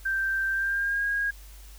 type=tone with pitch glide; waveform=sine; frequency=1568 to 1634.6 Hz; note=G6 to G#6; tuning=0 to -28 cents; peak=-24 dBFS; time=0.05-1.31 s; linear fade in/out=10 ms; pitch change=+72 cents; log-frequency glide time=0.51-1.05 s; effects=added 50 Hz sine -44 dBFS peak until 1.78 s + white hiss -53 dBFS RMS until 1.78 s